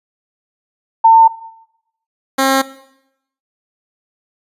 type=tone pair in turn; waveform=sine / 10% pulse; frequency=902 / 268.2 Hz; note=A5 / C4; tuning=+43 / +43 cents; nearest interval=octave + major sixth; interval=2100 cents; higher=first; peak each=-3 dBFS; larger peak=neither; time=1.04-1.28 / 2.38-2.62 s; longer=neither; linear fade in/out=10 ms; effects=noise-tail reverb RT60 0.8 s tail -17 dB re dry + resampled to 32000 Hz